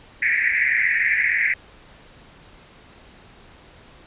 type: band-pass noise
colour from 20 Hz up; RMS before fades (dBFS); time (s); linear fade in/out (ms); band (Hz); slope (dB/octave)
white; -20; 0.22-1.54; 5; 1700 to 2300; 96
effects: pink hiss -48 dBFS RMS until 4.06 s + resampled to 8000 Hz